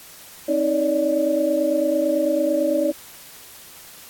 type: tone cluster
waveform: sine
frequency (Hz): 265.4 / 314.7 / 572 / 601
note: C4 / D#4 / D5 / D5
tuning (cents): +25 / +20 / -46 / +40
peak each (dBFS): -28 / -22 / -20 / -26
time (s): 0.48-2.92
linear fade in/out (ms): 10
effects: white hiss -43 dBFS RMS until 4.09 s + AAC 64 kbps